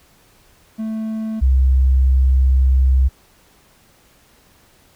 triangle / sine tone pair in turn, 220 / 65.41 Hz, A3 / C2, 0 / 0 cents, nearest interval octave + major sixth, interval 2100 cents, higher first, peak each -19 / -10 dBFS, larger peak second, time 0.78-1.41 / 1.41-3.09 s, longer second, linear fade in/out 20 ms, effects pink hiss -53 dBFS RMS until 4.95 s

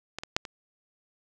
clicks, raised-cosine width 0.2 ms, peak -17 / -19 / -6 / -21 dBFS, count 4, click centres 0.186 / 0.235 / 0.365 / 0.452 s, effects none

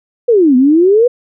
sine exponential two-way sweep, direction down then up, 503 to 245.5 to 503 Hz, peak -5 dBFS, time 0.28-1.08 s, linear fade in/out 10 ms, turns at 0.56 s, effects none

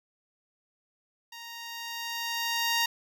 10% pulse tone with level ramp, 932.3 Hz, A#5, in tune, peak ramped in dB -34 to -15 dBFS, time 1.32-2.86 s, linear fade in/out 5 ms, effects none

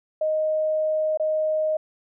sine tone with dropouts, 622.3 Hz, D#5, in tune, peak -20 dBFS, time 0.21-1.77 s, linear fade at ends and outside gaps 5 ms, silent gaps 1.174-1.197 s, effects none

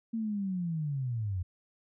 sine linear sweep, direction down, 230 to 86.1 Hz, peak -30 dBFS, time 0.13-1.43 s, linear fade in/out 10 ms, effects none

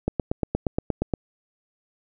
click train, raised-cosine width 2 ms, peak -9 dBFS, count 10, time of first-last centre 0.08-1.138 s, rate 8.51 Hz, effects none

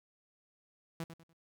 sawtooth tone with echo, 164.8 Hz, E3, in tune, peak -33 dBFS, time 1-1.04 s, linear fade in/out 2 ms, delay 97 ms, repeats 3, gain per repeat -10 dB, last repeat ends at 1.331 s, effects none

